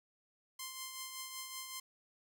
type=tone with tremolo; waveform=5% pulse; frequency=1046.5 Hz; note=C6; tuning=in tune; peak=-29 dBFS; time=0.59-1.8 s; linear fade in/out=5 ms; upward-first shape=triangle; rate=5.3 Hz; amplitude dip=50%; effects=none